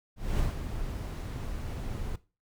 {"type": "noise with ADSR envelope", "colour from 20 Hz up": "brown", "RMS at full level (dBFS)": -27, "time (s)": [0.16, 2.16], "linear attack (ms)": 230, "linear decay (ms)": 150, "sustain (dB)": -8, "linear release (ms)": 6, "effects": ["noise-tail reverb RT60 0.3 s tail -18 dB re dry"]}